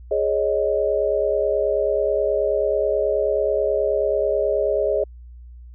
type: chord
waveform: sine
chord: Ab suspended fourth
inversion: none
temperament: just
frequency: 415.3 / 553.7 / 623 Hz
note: Ab4 / Db5 / Eb5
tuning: 0 / -2 / +2 cents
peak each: -22 dBFS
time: 0.11-5.04 s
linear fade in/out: 5 ms
effects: added 60 Hz sine -38 dBFS peak until 5.74 s